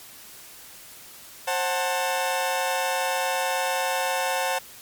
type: chord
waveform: sawtooth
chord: F# diminished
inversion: second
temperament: just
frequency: 532.8 / 740 / 888 Hz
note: C5 / F#5 / A5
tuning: +31 / 0 / +16 cents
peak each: -24 dBFS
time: 1.47-4.59 s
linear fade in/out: 10 ms
effects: white hiss -45 dBFS RMS until 4.81 s + MP3 96 kbps